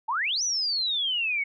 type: exponential two-way sweep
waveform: sine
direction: up then down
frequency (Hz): 845 to 6110 to 2182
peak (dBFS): -24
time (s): 0.08-1.44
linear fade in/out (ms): 10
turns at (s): 0.43
effects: none